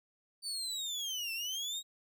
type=linear two-way sweep; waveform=30% pulse; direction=down then up; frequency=4600 to 2647 to 3811 Hz; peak=-33 dBFS; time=0.42-1.83 s; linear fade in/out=50 ms; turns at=1.33 s; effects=none